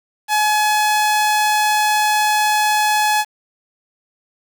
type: tone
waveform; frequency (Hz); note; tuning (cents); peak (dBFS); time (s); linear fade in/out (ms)
sawtooth; 848; G#5; +36; -10; 0.28-3.25; 50
effects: 7-bit